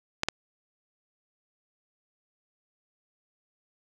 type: clicks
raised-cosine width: 0.2 ms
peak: -8 dBFS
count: 2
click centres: 0.234 / 0.286 s
effects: none